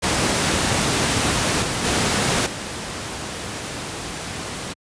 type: noise with level steps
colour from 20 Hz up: pink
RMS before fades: -19 / -23 / -19 / -29 dBFS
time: 0.02-4.74 s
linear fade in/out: 20 ms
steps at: 1.62 / 1.84 / 2.46 s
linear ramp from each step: 5 ms
effects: high-pass 80 Hz 12 dB/octave + resampled to 22050 Hz